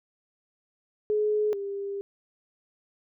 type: tone pair in turn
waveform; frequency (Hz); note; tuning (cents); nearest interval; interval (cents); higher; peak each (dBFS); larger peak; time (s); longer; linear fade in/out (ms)
sine; 422.9 / 398.9; G#4 / G4; +31 / +30; minor second; 101; first; -22 / -30; first; 1.1-1.53 / 1.53-2.01; second; 0
effects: none